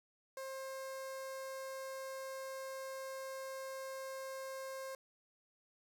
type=tone with notch filter; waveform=sawtooth; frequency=532 Hz; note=C5; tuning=29 cents sharp; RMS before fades=-45 dBFS; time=0.37-4.95 s; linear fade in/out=2 ms; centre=3000 Hz; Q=1.4; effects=none